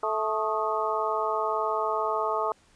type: harmonic tone with a mistuned harmonic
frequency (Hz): 218.3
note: A3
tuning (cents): -13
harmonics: 2 / 3 / 4 / 5 / 6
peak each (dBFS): -31 / -31 / -31 / -31 / -31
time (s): 0.03-2.52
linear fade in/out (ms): 2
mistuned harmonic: 6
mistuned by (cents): -84
effects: pink hiss -61 dBFS RMS until 2.75 s + resampled to 22050 Hz